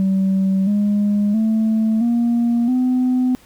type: tone with pitch steps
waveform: sine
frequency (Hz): 191.8 / 205.6 / 220.3 / 236.1 / 253.1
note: G3 / G#3 / A3 / A#3 / B3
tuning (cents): -37 / -17 / +2 / +22 / +43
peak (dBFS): -12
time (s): 0-3.35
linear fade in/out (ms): 0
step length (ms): 670
effects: tanh soft clip ceiling -12 dBFS + pink hiss -50 dBFS RMS until 3.45 s